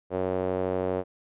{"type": "tone with band-pass filter", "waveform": "sawtooth", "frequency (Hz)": 92.5, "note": "F#2", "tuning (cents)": 0, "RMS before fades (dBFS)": -28, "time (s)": [0.1, 1.04], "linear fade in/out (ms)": 50, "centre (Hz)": 510, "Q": 2.4, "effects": ["resampled to 8000 Hz"]}